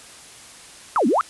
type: exponential two-way sweep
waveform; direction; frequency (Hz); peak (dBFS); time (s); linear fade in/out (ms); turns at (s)
sine; down then up; 1400 to 210 to 1400; -15; 0.96-1.21; 0; 1.07
effects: white hiss -43 dBFS RMS until 1.29 s + resampled to 24000 Hz